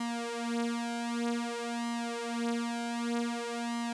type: tone with flanger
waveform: sawtooth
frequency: 235.1 Hz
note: A#3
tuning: 15 cents sharp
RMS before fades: -34 dBFS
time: 0-3.93 s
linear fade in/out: 5 ms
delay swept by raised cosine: 0.98 to 5.58 ms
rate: 0.53 Hz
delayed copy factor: +0.85
effects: resampled to 22050 Hz + 10-bit